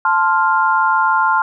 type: chord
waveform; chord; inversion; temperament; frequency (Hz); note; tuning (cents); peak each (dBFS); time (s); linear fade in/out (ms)
sine; F major; first; equal; 880 / 1046.5 / 1396.9; A5 / C6 / F6; 0 / 0 / 0; -16; 0.05-1.42; 2
effects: none